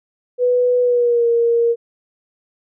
sine tone with pitch glide, 493.9 to 467.8 Hz, B4 to A#4, 0 to +6 cents, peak -12 dBFS, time 0.38-1.76 s, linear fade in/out 50 ms, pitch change -94 cents, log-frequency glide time 0.81-1.27 s, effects none

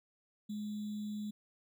sine tone with sample-and-hold, 210 Hz, G#3, 19 cents sharp, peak -37 dBFS, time 0.49-1.31 s, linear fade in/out 10 ms, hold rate 3675 Hz, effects none

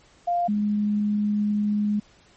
sine tone pair in turn, 698.5 / 208.1 Hz, F5 / G#3, 0 / +4 cents, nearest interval octave + major sixth, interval 2096 cents, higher first, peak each -20 dBFS, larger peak neither, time 0.27-0.48 / 0.48-2 s, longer second, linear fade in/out 10 ms, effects pink hiss -56 dBFS RMS until 2.36 s + MP3 32 kbps

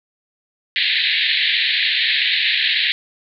white band-pass noise, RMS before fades -18 dBFS, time 0.76-2.92 s, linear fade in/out 0 ms, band 1700 to 4200 Hz, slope 96 dB/octave, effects none

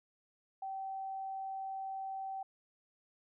sine tone, 772 Hz, G5, 27 cents flat, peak -38 dBFS, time 0.62-2.43 s, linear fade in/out 5 ms, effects none

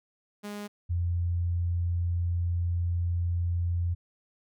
sawtooth / sine tone pair in turn, 206.2 / 86.7 Hz, G#3 / F2, -12 / -12 cents, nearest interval octave + minor third, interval 1500 cents, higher first, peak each -32 / -25 dBFS, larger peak second, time 0.43-0.68 / 0.89-3.95 s, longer second, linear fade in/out 20 ms, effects none

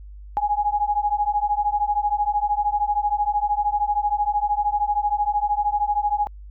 sine beating tone pair, 823 / 836 Hz, G#5 / G#5, -16 / +11 cents, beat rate 13 Hz, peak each -22 dBFS, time 0.37-6.27 s, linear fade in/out 0 ms, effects added 50 Hz sine -37 dBFS peak until 6.5 s

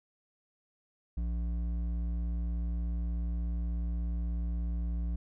sine tone with hard clipping, 58.3 Hz, A#1, 1 cent sharp, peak -32 dBFS, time 1.17-5.16 s, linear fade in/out 5 ms, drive 8 dB, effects none

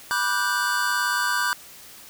square chord, G major seventh, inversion first, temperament just, 980 / 1176 / 1470 / 1568 Hz, B5 / D6 / F#6 / G6, -14 / +2 / -12 / 0 cents, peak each -29 / -29 / -28 / -26 dBFS, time 0.11-1.53 s, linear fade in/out 0 ms, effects white hiss -45 dBFS RMS until 2.09 s

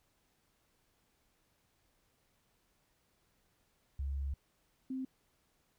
sine tone pair in turn, 69 / 261.6 Hz, C#2 / C4, -7 / 0 cents, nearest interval octave + major seventh, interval 2307 cents, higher second, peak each -34 / -36 dBFS, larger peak first, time 3.99-4.34 / 4.9-5.05 s, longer first, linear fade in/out 5 ms, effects pink hiss -75 dBFS RMS until 5.78 s

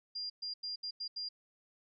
sine tone bursts at uneven times, 4800 Hz, D8, 37 cents sharp, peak -37 dBFS, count 6, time 0.15-0.3 / 0.42-0.54 / 0.63-0.76 / 0.83-0.91 / 1-1.08 / 1.16-1.29 s, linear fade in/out 10 ms, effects none

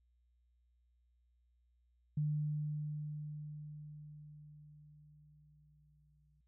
sine tone with exponential decay, 150 Hz, D3, 37 cents sharp, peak -31 dBFS, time 2.17-6.41 s, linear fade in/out 5 ms, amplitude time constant 920 ms, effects added 60 Hz sine -70 dBFS peak until 6.47 s

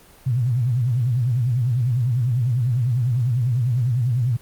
sine tone with vibrato, 122.6 Hz, B2, 12 cents flat, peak -17 dBFS, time 0.26-4.37 s, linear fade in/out 10 ms, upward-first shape sine, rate 10 Hz, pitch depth 150 cents each way, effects pink hiss -49 dBFS RMS until 4.41 s + Opus 24 kbps

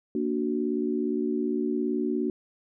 sine chord, Bb augmented, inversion none, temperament equal with one note detuned, 233.1 / 292.6 / 370 Hz, Bb3 / D4 / F#4, 0 / -6 / 0 cents, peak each -29 dBFS, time 0.15-2.3 s, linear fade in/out 2 ms, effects none

